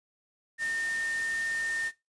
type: tone in noise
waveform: sine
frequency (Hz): 1820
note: A#6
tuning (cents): -42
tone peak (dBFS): -28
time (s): 0.58-1.92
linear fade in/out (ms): 50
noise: white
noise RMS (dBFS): -41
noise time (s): 0.58-1.92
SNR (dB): +10
effects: noise-tail reverb RT60 0.2 s tail -17 dB re dry + resampled to 22050 Hz